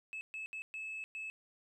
sine tone bursts at uneven times, 2600 Hz, E7, 24 cents flat, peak -38 dBFS, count 5, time 0.13-0.21 / 0.34-0.46 / 0.53-0.62 / 0.74-1.04 / 1.15-1.3 s, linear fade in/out 0 ms, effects tanh soft clip ceiling -38 dBFS + 13-bit

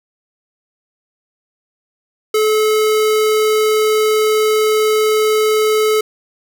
square tone, 431.1 Hz, A4, 35 cents flat, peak -12 dBFS, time 2.34-6.01 s, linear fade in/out 5 ms, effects none

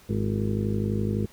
harmonic tone with a mistuned harmonic, 51.91 Hz, G#1, in tune, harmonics 1 / 2 / 3 / 4 / 5 / 6 / 7 / 8 / 9, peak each -36 / -27 / -36 / -28 / -38 / -39 / -34 / -37 / -38 dBFS, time 0.09-1.26 s, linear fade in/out 5 ms, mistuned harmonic 6, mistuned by +100 cents, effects pink hiss -54 dBFS RMS until 1.32 s

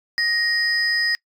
sine tone pair together, 1874 / 4998 Hz, A#6 / D#8, +9 / +7 cents, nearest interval octave + perfect fourth, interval 1698 cents, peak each -19 / -21 dBFS, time 0.18-1.15 s, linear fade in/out 0 ms, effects noise-tail reverb RT60 0.1 s tail -25 dB re dry + tanh soft clip ceiling -12 dBFS

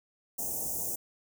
white band-stop noise, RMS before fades -34 dBFS, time 0.38-0.96 s, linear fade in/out 10 ms, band 820 to 6100 Hz, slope 48 dB/octave, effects none

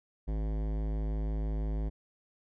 sine tone with hard clipping, 53 Hz, G#1, 36 cents sharp, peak -32 dBFS, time 0.27-1.9 s, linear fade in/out 20 ms, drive 18 dB, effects none

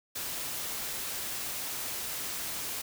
white noise, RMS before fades -36 dBFS, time 0.15-2.82 s, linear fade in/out 10 ms, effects none

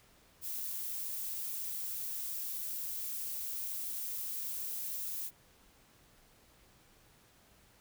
violet noise, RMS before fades -39 dBFS, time 0.41-5.31 s, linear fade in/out 50 ms, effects pink hiss -64 dBFS RMS until 7.8 s

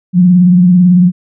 sine tone with vibrato, 179.2 Hz, F3, 45 cents sharp, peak -3 dBFS, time 0.13-1.12 s, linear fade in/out 50 ms, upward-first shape triangle, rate 18 Hz, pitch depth 70 cents each way, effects none

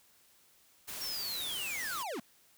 white noise, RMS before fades -42 dBFS, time 0.87-2.04 s, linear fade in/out 20 ms
square linear sweep, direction down, 5588 to 192.1 Hz, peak -37 dBFS, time 1.01-2.2 s, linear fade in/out 5 ms
effects white hiss -65 dBFS RMS until 2.57 s

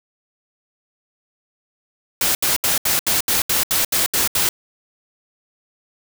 white noise bursts, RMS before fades -18 dBFS, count 11, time 2.21-4.49 s, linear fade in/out 2 ms, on 140 ms, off 74 ms, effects none

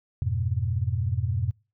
sine chord, F diminished, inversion none, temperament equal, 87.31 / 103.83 / 123.47 Hz, F2 / Ab2 / Cb3, 0 / 0 / 0 cents, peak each -28 dBFS, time 0.22-1.51 s, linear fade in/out 0 ms, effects noise-tail reverb RT60 0.3 s tail -25 dB re dry

